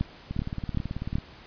two click trains, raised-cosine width 5 ms, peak -13 / -19 dBFS, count 4 / 17, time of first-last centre 0.01-1.155 / 0.31-1.184 s, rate 2.62 / 18.3 Hz, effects pink hiss -49 dBFS RMS until 1.46 s + resampled to 11025 Hz

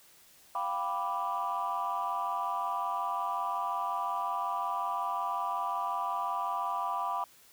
sine chord, G dominant seventh, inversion third, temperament equal, 698.5 / 784 / 987.8 / 1174.7 Hz, F5 / G5 / B5 / D6, 0 / 0 / 0 / 0 cents, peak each -37 / -36 / -33 / -34 dBFS, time 0.55-7.24 s, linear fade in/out 2 ms, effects tanh soft clip ceiling -23 dBFS + white hiss -59 dBFS RMS until 7.52 s

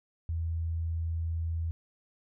sine tone, 82.41 Hz, E2, in tune, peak -29 dBFS, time 0.29-1.71 s, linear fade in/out 0 ms, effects none

